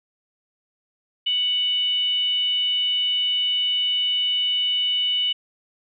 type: tone with frequency modulation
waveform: sine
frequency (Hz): 2960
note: F#7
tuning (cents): 0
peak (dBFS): -19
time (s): 1.26-5.33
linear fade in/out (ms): 10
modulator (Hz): 720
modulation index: 0.23
effects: none